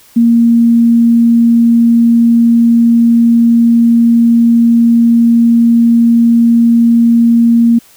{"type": "tone", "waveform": "sine", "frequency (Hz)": 233.1, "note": "A#3", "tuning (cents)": 0, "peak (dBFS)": -4, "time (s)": [0.16, 7.79], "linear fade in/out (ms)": 10, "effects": ["white hiss -43 dBFS RMS until 7.96 s"]}